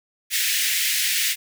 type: high-pass noise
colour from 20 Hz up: pink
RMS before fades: -22 dBFS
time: 0.3-1.36 s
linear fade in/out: 50 ms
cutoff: 1800 Hz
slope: 48 dB/octave
effects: none